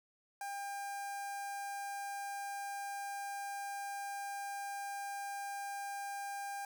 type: tone with notch filter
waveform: sawtooth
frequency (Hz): 800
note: G5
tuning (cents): +35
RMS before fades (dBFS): -42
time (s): 0.41-6.65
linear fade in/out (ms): 2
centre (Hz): 3400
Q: 0.92
effects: none